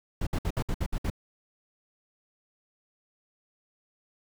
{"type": "noise bursts", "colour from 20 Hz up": "brown", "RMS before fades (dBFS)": -28, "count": 8, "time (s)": [0.21, 1.101], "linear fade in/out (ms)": 5, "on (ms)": 58, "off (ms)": 61, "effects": []}